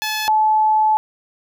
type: tone pair in turn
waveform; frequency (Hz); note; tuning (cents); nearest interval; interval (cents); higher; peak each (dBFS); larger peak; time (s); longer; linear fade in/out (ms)
10% pulse / sine; 861 / 864.2; A5 / A5; -38 / -31; unison; 7; second; -12; neither; 0.02-0.28 / 0.28-0.97; second; 0
effects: none